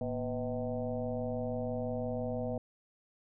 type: tone with frequency modulation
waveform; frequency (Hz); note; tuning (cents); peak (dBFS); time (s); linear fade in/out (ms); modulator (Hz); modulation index
sine; 370; F#4; 0; -32; 0.01-2.58; 2; 131; 2.4
effects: none